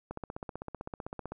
click train, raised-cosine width 1 ms, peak -24 dBFS, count 20, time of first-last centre 0.11-1.32 s, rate 15.7 Hz, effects none

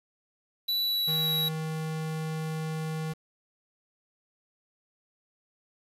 square tone with pitch glide, 3951 to 3881 Hz, B7 to B7, 0 to -31 cents, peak -26 dBFS, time 0.68-1.49 s, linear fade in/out 10 ms, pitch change -31 cents, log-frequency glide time 0.81-1.35 s
square tone, 158.1 Hz, D#3, 28 cents sharp, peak -32 dBFS, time 1.07-3.14 s, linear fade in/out 20 ms
effects resampled to 32000 Hz + 8-bit

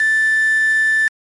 sine tone with quantisation, 1760 Hz, A6, in tune, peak -12 dBFS, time 0-1.08 s, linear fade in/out 2 ms, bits 4, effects MP3 48 kbps

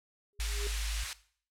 sine tone with exponential growth, 408.9 Hz, G#4, 27 cents flat, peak -37 dBFS, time 0.33-0.67 s, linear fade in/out 0 ms, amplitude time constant 73 ms
sine tone, 52.2 Hz, G#1, 10 cents sharp, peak -31 dBFS, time 0.39-1.04 s, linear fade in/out 10 ms
pink high-pass noise, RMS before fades -39 dBFS, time 0.4-1.13 s, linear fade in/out 0 ms, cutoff 1900 Hz, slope 12 dB/octave
effects noise-tail reverb RT60 0.5 s tail -17 dB re dry + low-pass 10000 Hz 12 dB/octave

